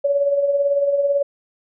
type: tone with tremolo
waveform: sine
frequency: 565 Hz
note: C#5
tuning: 33 cents sharp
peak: -13 dBFS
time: 0.04-1.23 s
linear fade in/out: 10 ms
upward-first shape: sine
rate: 18 Hz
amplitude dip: 50%
effects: none